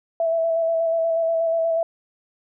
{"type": "tone with vibrato", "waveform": "sine", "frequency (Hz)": 659.3, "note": "E5", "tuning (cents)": 0, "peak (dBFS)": -18, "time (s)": [0.2, 1.83], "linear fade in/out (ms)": 2, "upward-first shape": "square", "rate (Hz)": 8.3, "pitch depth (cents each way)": 17, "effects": []}